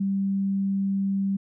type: tone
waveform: sine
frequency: 195.8 Hz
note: G3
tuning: 2 cents flat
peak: -22 dBFS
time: 0-1.37 s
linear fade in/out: 10 ms
effects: none